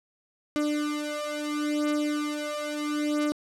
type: beating tone pair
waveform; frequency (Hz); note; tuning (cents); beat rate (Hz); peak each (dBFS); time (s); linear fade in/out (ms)
35% pulse; 297.4 / 298.15; D4 / D4; +22 / +26; 0.75; -28; 0.56-3.32; 0
effects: low-pass 10000 Hz 12 dB/octave